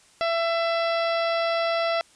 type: harmonic tone with a mistuned harmonic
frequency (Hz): 669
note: E5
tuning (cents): +25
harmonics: 1 / 2 / 3 / 4 / 5 / 6 / 7 / 8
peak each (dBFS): -23 / -29 / -33 / -35 / -37 / -39 / -40 / -41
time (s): 0.21-2.01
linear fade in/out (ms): 0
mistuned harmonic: 4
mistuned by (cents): -18
effects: white hiss -56 dBFS RMS until 2.15 s + resampled to 22050 Hz